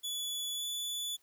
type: tone with pitch glide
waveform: sawtooth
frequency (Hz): 3425 to 3459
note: A7 to A7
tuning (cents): -47 to -30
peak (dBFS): -32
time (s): 0.03-1.17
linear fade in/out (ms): 20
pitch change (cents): +17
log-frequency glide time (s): 0.55-0.64
effects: white hiss -70 dBFS RMS until 1.22 s

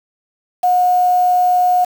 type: tone with quantisation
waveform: sine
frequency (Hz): 724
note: F#5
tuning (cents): -38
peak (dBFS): -10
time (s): 0.63-1.85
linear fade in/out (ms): 10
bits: 5
effects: none

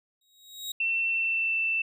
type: tone with exponential growth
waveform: sawtooth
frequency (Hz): 3800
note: A#7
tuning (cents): +33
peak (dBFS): -27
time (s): 0.21-0.72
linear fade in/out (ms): 5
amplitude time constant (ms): 110
type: tone with pitch glide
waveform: sine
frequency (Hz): 2695 to 2667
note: E7 to E7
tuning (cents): +38 to +20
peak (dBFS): -24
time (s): 0.8-1.82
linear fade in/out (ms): 5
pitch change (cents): -18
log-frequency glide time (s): 1.12-1.58
effects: none

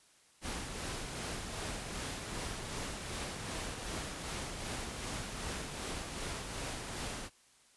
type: noise with tremolo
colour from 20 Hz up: pink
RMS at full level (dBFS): -39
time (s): 0.41-7.3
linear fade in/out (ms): 50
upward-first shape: sine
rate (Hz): 2.6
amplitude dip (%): 35
effects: white hiss -65 dBFS RMS until 7.76 s + resampled to 24000 Hz

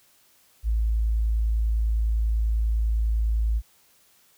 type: tone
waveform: sine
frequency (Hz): 55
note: A1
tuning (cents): 0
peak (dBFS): -20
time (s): 0.63-3.62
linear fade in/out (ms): 50
effects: white hiss -60 dBFS RMS until 4.37 s

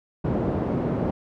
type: band-pass noise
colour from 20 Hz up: pink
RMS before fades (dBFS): -25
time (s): 0.24-1.11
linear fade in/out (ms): 10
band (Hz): 110 to 540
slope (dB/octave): 12
effects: none

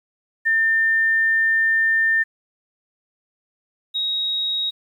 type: tone pair in turn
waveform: sine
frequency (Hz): 1800 / 3788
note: A6 / A#7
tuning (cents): +39 / +27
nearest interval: octave + minor second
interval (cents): 1288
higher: second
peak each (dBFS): -15 / -20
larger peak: first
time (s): 0.45-2.24 / 3.94-4.71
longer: first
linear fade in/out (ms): 20
effects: 9-bit

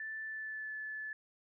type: tone with pitch glide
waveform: sine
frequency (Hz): 1760 to 1733.8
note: A6 to A6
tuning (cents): 0 to -26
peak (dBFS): -39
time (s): 0-1.13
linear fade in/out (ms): 2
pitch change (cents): -26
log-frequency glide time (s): 0.25-0.73
effects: none

